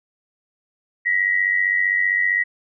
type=tone pair together; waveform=sine; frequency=1904.6 / 2000 Hz; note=A#6 / B6; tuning=+37 / +21 cents; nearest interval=minor second; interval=84 cents; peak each=-18 / -21 dBFS; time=1.05-2.44 s; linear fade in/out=20 ms; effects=none